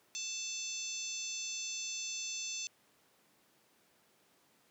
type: harmonic tone with a mistuned harmonic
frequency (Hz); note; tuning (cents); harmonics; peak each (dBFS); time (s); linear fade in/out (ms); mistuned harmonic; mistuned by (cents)
880; A5; 0; 3 / 4 / 5 / 6 / 7 / 8; -45 / -46 / -47 / -48 / -41 / -47; 0.15-2.67; 0; 8; +65
effects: pink hiss -69 dBFS RMS until 4.7 s + high-pass 200 Hz 12 dB/octave